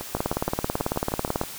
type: two click trains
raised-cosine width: 1 ms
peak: -18 / -9 dBFS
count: 10 / 24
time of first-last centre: 0.01-1.436 / 0.15-1.414 s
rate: 6.31 / 18.2 Hz
effects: white hiss -38 dBFS RMS until 1.58 s